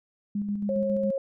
sine tone with tremolo, 204.3 Hz, G#3, 28 cents flat, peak -25 dBFS, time 0.35-1.11 s, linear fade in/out 5 ms, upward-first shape square, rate 7.3 Hz, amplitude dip 40%
sine tone, 543 Hz, C#5, 36 cents flat, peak -25 dBFS, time 0.69-1.18 s, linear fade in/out 2 ms
effects none

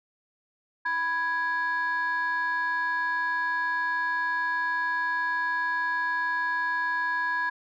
sine tone pair together, 987.8 / 1661.3 Hz, B5 / G#6, 0 / 0 cents, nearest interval major sixth, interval 900 cents, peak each -27 / -25 dBFS, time 0.85-7.5 s, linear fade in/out 10 ms, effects tanh soft clip ceiling -21 dBFS

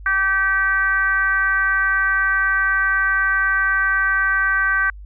sine tone with frequency modulation, 1548 Hz, G6, 22 cents flat, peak -15 dBFS, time 0.06-4.9 s, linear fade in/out 2 ms, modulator 388 Hz, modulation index 0.78, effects added 50 Hz sine -34 dBFS peak until 5.05 s

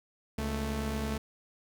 sawtooth tone pair together, 69.3 / 220 Hz, C#2 / A3, 0 / 0 cents, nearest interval octave + minor sixth, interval 2000 cents, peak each -30 / -30 dBFS, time 0.38-1.18 s, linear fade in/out 5 ms, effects none

